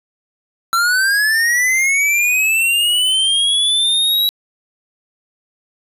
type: linear sweep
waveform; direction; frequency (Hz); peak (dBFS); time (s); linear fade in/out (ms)
square; up; 1340 to 3900; -13; 0.73-4.29; 0
effects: resampled to 32000 Hz + 8-bit